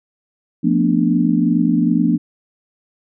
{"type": "chord", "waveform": "sine", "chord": "B half-diminished seventh", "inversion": "second", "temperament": "equal with one note detuned", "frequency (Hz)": [174.61, 224.4, 246.9, 293.7], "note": ["F3", "A3", "B3", "D4"], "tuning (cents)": [0, 34, 0, 0], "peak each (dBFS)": -18, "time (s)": [0.63, 2.18], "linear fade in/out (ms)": 20, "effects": []}